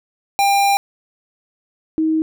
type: tone pair in turn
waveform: square / sine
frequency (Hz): 798 / 316.7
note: G5 / D#4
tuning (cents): +31 / +31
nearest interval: octave + major third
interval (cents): 1600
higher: first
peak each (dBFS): -13 / -14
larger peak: first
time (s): 0.39-0.77 / 1.98-2.22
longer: first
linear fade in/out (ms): 0
effects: none